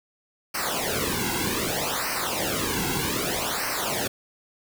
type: noise with flanger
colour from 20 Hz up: pink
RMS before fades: -27 dBFS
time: 0.54-4.08 s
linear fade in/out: 10 ms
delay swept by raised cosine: 0.28 to 1.68 ms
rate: 0.64 Hz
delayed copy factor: -0.9
effects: none